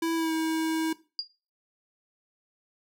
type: tone with pitch glide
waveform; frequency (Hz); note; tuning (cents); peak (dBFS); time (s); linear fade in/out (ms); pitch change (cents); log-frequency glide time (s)
square; 329.6 to 320.8; E4 to E4; 0 to -47; -26; 0.02-0.93; 5; -47; 0.15-0.32
type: tone with exponential decay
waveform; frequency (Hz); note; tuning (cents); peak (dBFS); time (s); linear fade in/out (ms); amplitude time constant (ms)
sine; 4817; D8; +43; -23; 1.19-1.27; 1; 17
effects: noise-tail reverb RT60 0.3 s tail -17 dB re dry